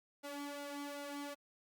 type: tone with flanger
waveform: sawtooth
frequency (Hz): 286.3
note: D4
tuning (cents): -44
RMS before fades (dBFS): -45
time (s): 0.23-1.35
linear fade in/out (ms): 20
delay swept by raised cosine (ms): 1.4 to 2.6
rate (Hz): 2.6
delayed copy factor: +0.65
effects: Opus 48 kbps